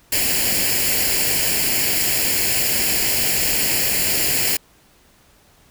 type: noise with comb filter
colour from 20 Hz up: white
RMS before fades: -19 dBFS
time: 0.12-4.57 s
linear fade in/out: 5 ms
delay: 0.41 ms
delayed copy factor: +0.7
effects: pink hiss -54 dBFS RMS until 5.7 s